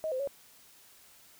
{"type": "tone with pitch steps", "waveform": "sine", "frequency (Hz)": [630, 517, 558], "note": ["D#5", "C5", "C#5"], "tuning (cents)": [21, -21, 11], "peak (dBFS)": -30, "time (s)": [0.04, 0.274], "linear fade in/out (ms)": 0, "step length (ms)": 78, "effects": ["white hiss -58 dBFS RMS until 1.39 s"]}